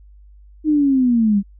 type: linear sweep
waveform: sine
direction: down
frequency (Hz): 312.7 to 193.6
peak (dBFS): -12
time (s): 0.64-1.43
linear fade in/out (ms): 50
effects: added 50 Hz sine -42 dBFS peak until 1.59 s